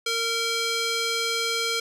square tone with band-pass filter, 460 Hz, A#4, 23 cents flat, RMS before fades -26 dBFS, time 0.06-1.8 s, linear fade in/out 5 ms, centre 4200 Hz, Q 0.93, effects none

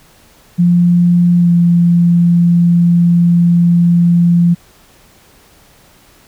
sine tone with pitch glide, 174.61 to 172.31 Hz, F3 to F3, 0 to -23 cents, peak -6 dBFS, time 0.58-4.55 s, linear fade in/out 20 ms, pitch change -23 cents, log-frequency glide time 1.38-1.5 s, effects pink hiss -46 dBFS RMS until 6.27 s

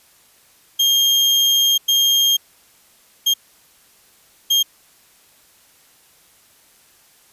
35% pulse tone bursts at uneven times, 3217 Hz, G7, 44 cents sharp, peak -11 dBFS, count 4, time 0.79-1.78 / 1.88-2.37 / 3.26-3.34 / 4.5-4.63 s, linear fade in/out 10 ms, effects white hiss -53 dBFS RMS until 7.32 s + resampled to 32000 Hz

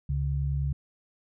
sine tone pair together, 70.05 / 140 Hz, C#2 / C#3, +19 / +18 cents, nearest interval octave, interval 1199 cents, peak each -28 dBFS, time 0.09-0.73 s, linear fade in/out 5 ms, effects none

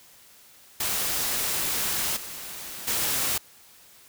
white noise with level steps, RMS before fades -27 / -38 / -26 dBFS, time 0.8-3.38 s, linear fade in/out 5 ms, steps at 2.16 / 2.87 s, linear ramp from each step 10 ms, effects white hiss -53 dBFS RMS until 4.08 s

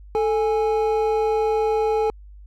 triangle tone pair together, 440 / 827.7 Hz, A4 / G#5, 0 / -6 cents, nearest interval major seventh, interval 1094 cents, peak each -17 / -22 dBFS, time 0.15-2.1 s, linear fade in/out 0 ms, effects added 50 Hz sine -40 dBFS peak until 2.46 s

